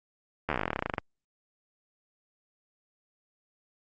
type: slowing click train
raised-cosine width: 0.5 ms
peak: -13 dBFS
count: 21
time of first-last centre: 0.49-0.982 s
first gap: 12 ms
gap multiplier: 1.07
effects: Opus 48 kbps